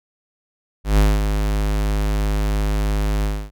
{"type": "tone with ADSR envelope", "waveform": "square", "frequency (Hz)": 51.5, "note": "G#1", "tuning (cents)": -14, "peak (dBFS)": -11, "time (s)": [0.84, 3.51], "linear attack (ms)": 140, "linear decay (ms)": 220, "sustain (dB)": -7, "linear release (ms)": 270, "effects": []}